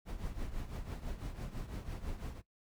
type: noise with tremolo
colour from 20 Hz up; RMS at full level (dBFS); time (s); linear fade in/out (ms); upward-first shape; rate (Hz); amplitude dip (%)
brown; -38; 0.05-2.42; 50; triangle; 6; 75
effects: noise-tail reverb RT60 0.1 s tail -18 dB re dry